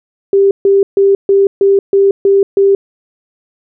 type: tone bursts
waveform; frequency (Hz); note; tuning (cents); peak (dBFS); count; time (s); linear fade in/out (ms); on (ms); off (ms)
sine; 394.5; G4; +11; -5; 8; 0.33-2.75; 2; 180; 140
effects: none